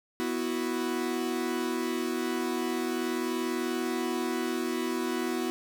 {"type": "chord", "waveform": "45% pulse", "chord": "B suspended fourth", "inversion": "none", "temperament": "equal", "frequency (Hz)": [246.9, 329.6, 370], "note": ["B3", "E4", "F#4"], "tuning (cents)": [0, 0, 0], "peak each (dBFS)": -33, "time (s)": [0.2, 5.5], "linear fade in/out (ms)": 0, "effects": []}